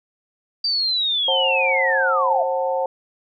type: linear sweep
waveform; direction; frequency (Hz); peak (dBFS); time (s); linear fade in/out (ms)
sine; down; 4694 to 632; -18; 0.64-2.43; 5
type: chord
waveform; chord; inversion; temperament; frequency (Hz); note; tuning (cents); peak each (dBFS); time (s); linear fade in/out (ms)
sine; F# diminished; second; just; 532.8 / 740 / 888; C5 / F#5 / A5; +31 / 0 / +16; -21 / -26 / -25; 1.28-2.86; 2
effects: none